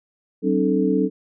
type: tone cluster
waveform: sine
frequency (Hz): 189.6 / 266.2 / 303.1 / 438.2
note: F#3 / C4 / D#4 / A4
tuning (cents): +43 / +30 / -45 / -7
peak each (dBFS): -22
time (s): 0.42-1.1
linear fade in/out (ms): 50
effects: none